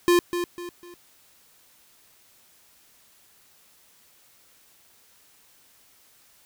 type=tone with echo; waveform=square; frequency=350 Hz; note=F4; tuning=4 cents sharp; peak=-16 dBFS; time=0.08-0.19 s; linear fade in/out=0 ms; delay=250 ms; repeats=3; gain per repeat=-9 dB; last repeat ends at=0.94 s; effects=white hiss -58 dBFS RMS until 6.45 s